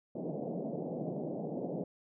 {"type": "band-pass noise", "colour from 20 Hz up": "pink", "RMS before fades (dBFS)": -38, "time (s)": [0.15, 1.84], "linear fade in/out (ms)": 5, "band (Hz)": [150, 690], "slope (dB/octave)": 48, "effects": []}